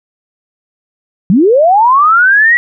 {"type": "linear sweep", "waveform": "sine", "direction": "up", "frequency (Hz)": [164.81, 1950], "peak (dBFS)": -4, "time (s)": [1.3, 2.57], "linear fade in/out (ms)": 0, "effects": []}